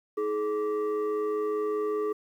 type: tone with frequency modulation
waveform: sine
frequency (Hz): 423.5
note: G#4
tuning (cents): +34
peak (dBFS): -25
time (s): 0.17-2.13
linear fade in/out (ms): 10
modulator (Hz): 742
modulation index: 0.59
effects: tanh soft clip ceiling -21 dBFS + 10-bit